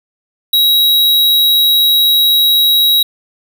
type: tone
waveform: square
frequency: 3848 Hz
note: B7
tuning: 46 cents flat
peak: -8 dBFS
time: 0.53-3.03 s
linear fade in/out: 5 ms
effects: 7-bit